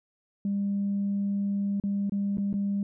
sine tone with dropouts, 200.2 Hz, G3, 37 cents sharp, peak -24 dBFS, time 0.45-2.83 s, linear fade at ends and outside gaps 2 ms, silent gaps 1.8-1.837 / 2.096-2.121 / 2.372-2.382 / 2.529-2.539 s, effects tanh soft clip ceiling -21 dBFS

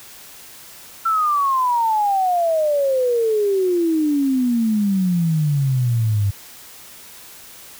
sine exponential sweep, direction down, 1354 to 98 Hz, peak -15 dBFS, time 1.05-6.31 s, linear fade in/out 10 ms, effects white hiss -41 dBFS RMS until 7.79 s

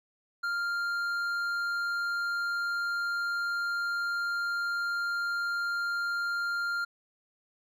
sine tone with hard clipping, 1396.9 Hz, F6, in tune, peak -30 dBFS, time 0.43-6.85 s, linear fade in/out 10 ms, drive 6 dB, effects none

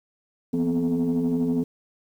sine tone cluster, 169.2 / 240.6 / 252.9 / 431.4 Hz, E3 / B3 / B3 / A4, +45 / -45 / +41 / -34 cents, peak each -27 / -29 / -21 / -29 dBFS, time 0.53-1.64 s, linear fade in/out 10 ms, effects tanh soft clip ceiling -16 dBFS + 9-bit

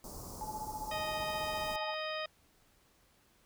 pink band-stop noise, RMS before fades -46 dBFS, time 0.04-1.76 s, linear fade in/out 2 ms, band 1200 to 4800 Hz, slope 48 dB/octave
sine tone with tremolo, 860 Hz, A5, 40 cents flat, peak -36 dBFS, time 0.41-1.94 s, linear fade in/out 0 ms, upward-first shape sine, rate 15 Hz, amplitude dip 75%
harmonic tone, 622.3 Hz, D#5, in tune, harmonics 1 / 2 / 3 / 4 / 5 / 6 / 8, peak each -39 / -42 / -44 / -45 / -46 / -47 / -48 dBFS, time 0.91-2.26 s, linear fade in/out 5 ms
effects pink hiss -68 dBFS RMS until 3.45 s

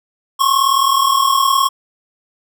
square tone pair together, 1069.4 / 1108.7 Hz, C6 / C#6, +37 / 0 cents, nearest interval minor second, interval 63 cents, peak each -15 dBFS, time 0.39-1.69 s, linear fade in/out 20 ms, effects none

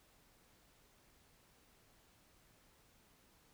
silence, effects pink hiss -69 dBFS RMS until 3.53 s

